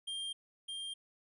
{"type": "tone with echo", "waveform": "square", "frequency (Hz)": 3195, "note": "G7", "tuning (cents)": 32, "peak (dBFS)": -38, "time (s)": [0.07, 0.33], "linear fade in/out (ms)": 10, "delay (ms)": 610, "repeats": 1, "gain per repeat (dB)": -2, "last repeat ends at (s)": 0.94, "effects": ["resampled to 24000 Hz"]}